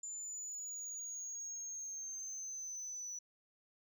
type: linear sweep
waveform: sine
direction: down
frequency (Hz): 7100 to 5920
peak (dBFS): -40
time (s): 0.03-3.19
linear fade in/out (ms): 5
effects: tanh soft clip ceiling -40 dBFS

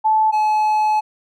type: tone pair in turn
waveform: sine / triangle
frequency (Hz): 870 / 856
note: A5 / A5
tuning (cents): -20 / -48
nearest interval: unison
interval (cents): 28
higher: first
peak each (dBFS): -12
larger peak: neither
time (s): 0.04-0.32 / 0.32-1.01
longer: second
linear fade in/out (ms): 20
effects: none

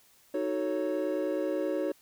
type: chord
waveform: triangle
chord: D# half-diminished seventh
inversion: none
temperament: equal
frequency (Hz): 311.1 / 370 / 440 / 554.4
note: D#4 / F#4 / A4 / C#5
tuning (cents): 0 / 0 / 0 / 0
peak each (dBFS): -31 / -32 / -35 / -30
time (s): 0.34-1.92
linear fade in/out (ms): 5
effects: white hiss -62 dBFS RMS until 2.01 s

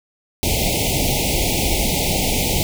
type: band-stop noise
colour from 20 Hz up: pink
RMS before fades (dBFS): -19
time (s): 0.43-2.63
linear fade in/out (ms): 0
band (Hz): 870 to 2100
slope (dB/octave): 96
effects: none

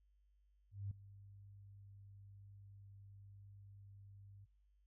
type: tone with ADSR envelope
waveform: sine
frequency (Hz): 99.5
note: G2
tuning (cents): +26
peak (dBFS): -39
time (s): 0.71-4.46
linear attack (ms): 200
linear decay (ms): 4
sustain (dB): -17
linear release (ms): 22
effects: noise-tail reverb RT60 0.4 s tail -26 dB re dry + added 50 Hz sine -70 dBFS peak until 4.86 s

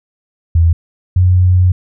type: tone pair in turn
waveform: sine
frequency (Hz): 83.2 / 90.99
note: E2 / F#2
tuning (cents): +17 / -28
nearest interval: major second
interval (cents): 155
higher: second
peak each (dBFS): -6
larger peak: neither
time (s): 0.55-0.73 / 1.16-1.72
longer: second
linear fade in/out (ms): 5
effects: none

